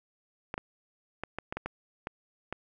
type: clicks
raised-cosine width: 0.5 ms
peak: -19 dBFS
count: 9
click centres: 0.541 / 0.579 / 1.236 / 1.386 / 1.525 / 1.57 / 1.66 / 2.071 / 2.526 s
effects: none